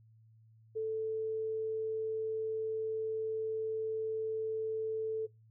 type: tone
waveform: sine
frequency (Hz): 440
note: A4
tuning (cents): 0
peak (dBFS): -32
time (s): 0.75-5.27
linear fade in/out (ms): 20
effects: noise-tail reverb RT60 0.2 s tail -21 dB re dry + added 111 Hz sine -59 dBFS peak until 5.5 s